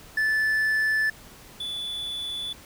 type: tone pair in turn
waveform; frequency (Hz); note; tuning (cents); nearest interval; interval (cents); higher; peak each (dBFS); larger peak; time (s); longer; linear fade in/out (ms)
triangle; 1748 / 3462; A6 / A7; -12 / -29; octave; 1183; second; -19 / -28; first; 0.17-1.1 / 1.6-2.53; neither; 5
effects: pink hiss -48 dBFS RMS until 2.65 s